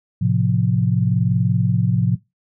sine chord, F major, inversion first, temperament equal with one note detuned, 110 / 130.81 / 175.83 Hz, A2 / C3 / F3, 0 / 0 / +12 cents, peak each -19 dBFS, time 0.21-2.16 s, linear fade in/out 10 ms, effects noise-tail reverb RT60 0.2 s tail -20 dB re dry

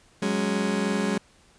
30% pulse chord, F# suspended second, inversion none, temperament just, 185 / 208.1 / 277.5 Hz, F#3 / G#3 / C#4, 0 / +4 / +2 cents, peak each -26 / -23 / -29 dBFS, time 0.22-1.18 s, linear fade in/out 5 ms, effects pink hiss -58 dBFS RMS until 1.58 s + resampled to 22050 Hz

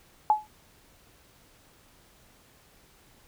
sine tone with exponential decay, 852 Hz, G#5, 44 cents sharp, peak -14 dBFS, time 0.3-0.47 s, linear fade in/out 1 ms, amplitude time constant 35 ms, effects pink hiss -59 dBFS RMS until 3.27 s

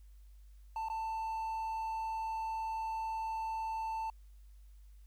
triangle tone with dropouts, 889 Hz, A5, 18 cents sharp, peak -33 dBFS, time 0.76-4.1 s, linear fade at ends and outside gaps 2 ms, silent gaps 0.886-0.899 s, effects added 50 Hz sine -53 dBFS peak until 5.06 s + white hiss -75 dBFS RMS until 5.06 s

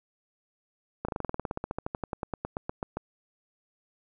slowing click train, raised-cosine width 1 ms, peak -17 dBFS, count 26, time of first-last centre 1.05-2.97 s, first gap 35 ms, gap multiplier 1.06, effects none

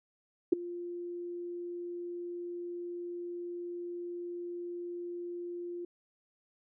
sine tone with ADSR envelope, 349.2 Hz, F4, in tune, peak -17 dBFS, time 0.52-5.85 s, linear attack 9 ms, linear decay 9 ms, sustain -20 dB, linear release 4 ms, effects none

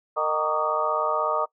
harmonic tone with a mistuned harmonic, 153.8 Hz, D#3, 20 cents flat, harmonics 3 / 4 / 5 / 6 / 7 / 8, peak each -31 / -27 / -33 / -30 / -28 / -27 dBFS, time 0.16-1.46 s, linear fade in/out 20 ms, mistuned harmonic 7, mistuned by +90 cents, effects noise-tail reverb RT60 0.1 s tail -21 dB re dry

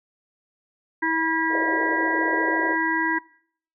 harmonic tone, 324.1 Hz, E4, 29 cents flat, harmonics 1 / 3 / 5 / 6, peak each -26 / -26 / -26 / -26 dBFS, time 1.02-3.19 s, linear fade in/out 10 ms
pink band-pass noise, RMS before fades -30 dBFS, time 1.49-2.77 s, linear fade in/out 50 ms, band 320 to 740 Hz, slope 96 dB/octave
effects noise-tail reverb RT60 0.6 s tail -23 dB re dry

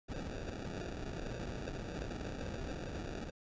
pink noise with sample-and-hold, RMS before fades -42 dBFS, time 0.08-3.31 s, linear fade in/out 20 ms, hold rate 1050 Hz, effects resampled to 16000 Hz

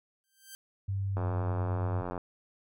5% pulse tone with exponential growth, 1568 Hz, G6, in tune, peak -31 dBFS, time 0.24-0.55 s, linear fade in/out 0 ms, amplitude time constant 67 ms
sine tone, 98 Hz, G2, in tune, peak -29 dBFS, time 0.88-2.02 s, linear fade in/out 10 ms
click train, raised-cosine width 1 ms, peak -22 dBFS, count 91, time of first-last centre 1.17-2.178 s, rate 89.3 Hz
effects none

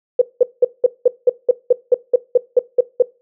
sine tone bursts, 493.9 Hz, B4, in tune, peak -6 dBFS, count 14, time 0.19-3.024 s, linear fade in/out 5 ms, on 26 ms, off 190 ms, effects noise-tail reverb RT60 0.3 s tail -20 dB re dry

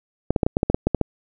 clicks, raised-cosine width 2 ms, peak -4 dBFS, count 11, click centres 0.306 / 0.362 / 0.432 / 0.465 / 0.569 / 0.631 / 0.7 / 0.745 / 0.87 / 0.947 / 1.013 s, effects none

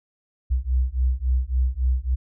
sine beating tone pair, 61.74 / 65.34 Hz, B1 / C2, 0 / -2 cents, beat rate 3.6 Hz, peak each -22 dBFS, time 0.5-2.16 s, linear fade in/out 20 ms, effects none

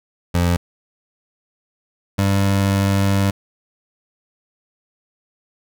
25% pulse tone pair in turn, 87.31 / 98.51 Hz, F2 / G2, 0 / +9 cents, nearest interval major second, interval 209 cents, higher second, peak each -11 dBFS, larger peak neither, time 0.34-0.57 / 2.18-3.31 s, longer second, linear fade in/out 10 ms, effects none

